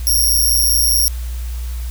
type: tone with amplitude modulation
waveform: 5% pulse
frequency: 5588 Hz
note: F8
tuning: in tune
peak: -3 dBFS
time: 0.07-1.08 s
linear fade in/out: 0 ms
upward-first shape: sine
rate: 125 Hz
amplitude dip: 75%
effects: added 60 Hz sine -21 dBFS peak until 1.9 s + white hiss -39 dBFS RMS until 1.9 s